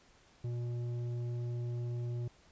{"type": "tone with tanh clipping", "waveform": "triangle", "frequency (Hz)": 120.2, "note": "B2", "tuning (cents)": -46, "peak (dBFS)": -36, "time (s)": [0.44, 2.28], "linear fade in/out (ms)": 5, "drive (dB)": 13, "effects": ["pink hiss -64 dBFS RMS until 2.51 s", "resampled to 16000 Hz"]}